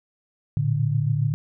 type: tone cluster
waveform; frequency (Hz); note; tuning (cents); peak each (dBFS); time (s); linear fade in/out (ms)
sine; 112.9 / 120.4 / 146.3; A2 / B2 / D3; +45 / -44 / -6; -23 / -30 / -22; 0.57-1.34; 0
effects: none